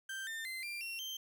35% pulse tone with pitch steps, 1568 / 1801.2 / 2069 / 2377 / 2730 / 3136 Hz, G6 / A6 / C7 / D7 / F7 / G7, 0 / +40 / -20 / +20 / -40 / 0 cents, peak -38 dBFS, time 0.09-1.17 s, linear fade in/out 5 ms, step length 180 ms, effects 11-bit

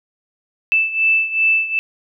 sine beating tone pair, 2639 / 2641.6 Hz, E7 / E7, +1 / +3 cents, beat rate 2.6 Hz, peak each -15 / -19 dBFS, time 0.72-1.79 s, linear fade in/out 0 ms, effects none

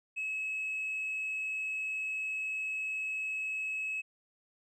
triangle tone with tanh clipping, 2577 Hz, E7, 40 cents flat, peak -33 dBFS, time 0.16-4.02 s, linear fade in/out 20 ms, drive 5 dB, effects none

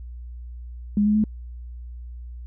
sine tone with pitch steps, 206.4 / 210.3 / 214.2 Hz, G#3 / G#3 / A3, -10 / +22 / -46 cents, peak -16 dBFS, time 0.97-1.24 s, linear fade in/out 2 ms, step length 90 ms, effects added 60 Hz sine -34 dBFS peak until 2.46 s

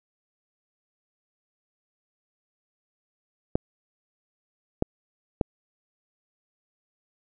clicks, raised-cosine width 2 ms, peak -8 dBFS, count 3, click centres 3.555 / 4.824 / 5.412 s, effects none

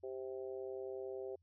harmonic tone, 130.81 Hz, C3, in tune, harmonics 3 / 4 / 5 / 6, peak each -43 / -47 / -52 / -60 dBFS, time 0.03-1.36 s, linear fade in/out 10 ms, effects added 87 Hz sine -70 dBFS peak until 1.42 s

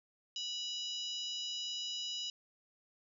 harmonic tone with a mistuned harmonic, 978 Hz, B5, 17 cents flat, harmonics 3 / 4 / 5 / 6 / 7, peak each -40 / -44 / -44 / -52 / -51 dBFS, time 0.36-2.3 s, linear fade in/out 2 ms, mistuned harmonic 5, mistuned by +50 cents, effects none

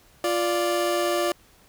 30% pulse tone pair together, 349.2 / 587.3 Hz, F4 / D5, 0 / 0 cents, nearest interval major sixth, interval 900 cents, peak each -22 dBFS, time 0.24-1.32 s, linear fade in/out 2 ms, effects pink hiss -56 dBFS RMS until 1.68 s

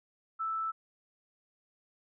sine tone, 1318.5 Hz, E6, in tune, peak -31 dBFS, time 0.39-0.72 s, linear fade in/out 20 ms, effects none

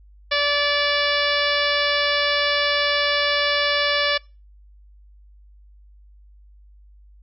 harmonic tone with a mistuned harmonic, 579 Hz, D5, 25 cents flat, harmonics 1 / 2 / 3 / 4 / 5 / 6 / 7 / 8 / 9, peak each -24 / -27 / -24 / -26 / -28 / -27 / -30 / -30 / -31 dBFS, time 0.31-4.18 s, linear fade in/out 10 ms, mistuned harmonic 9, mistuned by +27 cents, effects noise-tail reverb RT60 0.3 s tail -25 dB re dry + added 50 Hz sine -46 dBFS peak until 7.22 s

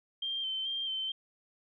sine tone with vibrato, 3136 Hz, G7, in tune, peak -32 dBFS, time 0.22-1.12 s, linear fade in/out 5 ms, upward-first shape square, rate 2.3 Hz, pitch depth 25 cents each way, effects none

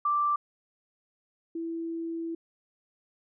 sine tone pair in turn, 1174.7 / 331 Hz, D6 / E4, 0 / +7 cents, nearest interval octave + minor seventh, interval 2193 cents, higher first, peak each -23 / -31 dBFS, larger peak first, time 0.05-0.36 / 1.55-2.35 s, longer second, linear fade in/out 5 ms, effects none

